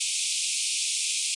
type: band-pass noise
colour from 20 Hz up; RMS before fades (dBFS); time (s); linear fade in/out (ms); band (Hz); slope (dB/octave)
white; -28; 0-1.35; 10; 2300 to 9900; 96
effects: resampled to 24000 Hz